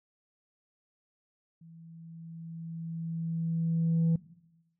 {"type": "tone with level ramp", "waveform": "sine", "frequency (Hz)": 164.81, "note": "E3", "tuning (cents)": 0, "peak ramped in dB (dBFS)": [-50, -20], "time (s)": [1.61, 4.16], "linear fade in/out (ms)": 5, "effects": ["noise-tail reverb RT60 0.9 s tail -19 dB re dry", "tanh soft clip ceiling -21 dBFS"]}